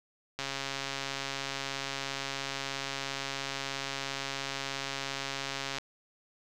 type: click train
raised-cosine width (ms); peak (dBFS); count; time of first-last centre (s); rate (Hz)
0.2; -17; 740; 0.39-5.784; 137
effects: none